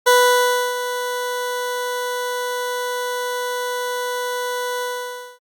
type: tone with ADSR envelope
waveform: 20% pulse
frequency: 493.9 Hz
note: B4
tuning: in tune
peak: -5 dBFS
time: 0.06-5.39 s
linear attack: 15 ms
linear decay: 660 ms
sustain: -12 dB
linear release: 570 ms
effects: Opus 48 kbps